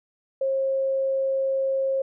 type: tone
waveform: sine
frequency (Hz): 537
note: C5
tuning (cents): +45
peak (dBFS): -21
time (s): 0.41-2.02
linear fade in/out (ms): 5
effects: none